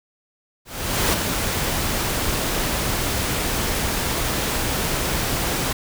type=noise with ADSR envelope; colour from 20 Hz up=pink; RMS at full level=-18 dBFS; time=0.65-5.73 s; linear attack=480 ms; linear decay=17 ms; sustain=-5 dB; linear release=7 ms; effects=none